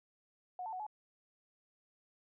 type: tone with pitch steps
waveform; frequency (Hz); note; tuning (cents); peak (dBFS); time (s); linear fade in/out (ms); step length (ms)
sine; 729 / 885 / 740 / 851; F#5 / A5 / F#5 / G#5; -26 / +10 / 0 / +42; -39; 0.59-0.866; 2; 69
effects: none